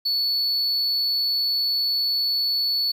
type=tone; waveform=triangle; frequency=4435 Hz; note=C#8; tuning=in tune; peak=-19 dBFS; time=0.05-2.92 s; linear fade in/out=10 ms; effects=9-bit